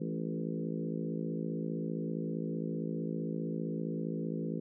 harmonic tone with a mistuned harmonic, 55.3 Hz, A1, 9 cents sharp, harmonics 3 / 4 / 5 / 6 / 7 / 8 / 9, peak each -37 / -39 / -41 / -43 / -44 / -45 / -46 dBFS, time 0-4.6 s, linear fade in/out 10 ms, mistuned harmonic 4, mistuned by -33 cents, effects none

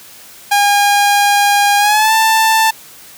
sawtooth tone with pitch glide, 813 to 886.6 Hz, G#5 to A5, -37 to +13 cents, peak -5 dBFS, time 0.51-2.71 s, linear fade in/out 10 ms, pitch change +150 cents, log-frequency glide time 1.78-2.13 s, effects white hiss -38 dBFS RMS until 3.17 s + high-pass 60 Hz 12 dB/octave

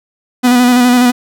45% pulse tone with vibrato, 246.9 Hz, B3, in tune, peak -6 dBFS, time 0.43-1.12 s, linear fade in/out 20 ms, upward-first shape square, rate 12 Hz, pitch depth 24 cents each way, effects none

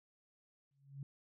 sine tone with exponential growth, 138.59 Hz, C#3, in tune, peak -40 dBFS, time 0.71-1.03 s, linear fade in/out 2 ms, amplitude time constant 68 ms, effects none

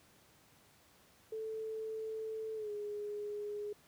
sine tone with pitch glide, 440 to 415.3 Hz, A4 to G#4, 0 to 0 cents, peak -38 dBFS, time 1.32-3.73 s, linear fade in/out 5 ms, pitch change -100 cents, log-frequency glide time 2.55-2.71 s, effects pink hiss -65 dBFS RMS until 3.87 s + high-pass 80 Hz 12 dB/octave

